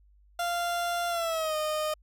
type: tone with pitch glide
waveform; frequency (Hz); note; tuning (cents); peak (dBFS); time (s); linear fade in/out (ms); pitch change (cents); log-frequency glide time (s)
30% pulse; 694 to 614.7; F5 to D#5; -11 to -21; -25; 0.39-1.94; 5; -210; 1.09-1.56
effects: added 50 Hz sine -57 dBFS peak until 2.02 s